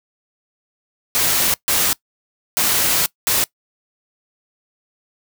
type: noise bursts at uneven times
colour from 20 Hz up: white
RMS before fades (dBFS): -17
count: 4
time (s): 1.15-1.54 / 1.68-1.93 / 2.57-3.06 / 3.27-3.44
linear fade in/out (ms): 0
effects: noise-tail reverb RT60 0.1 s tail -22 dB re dry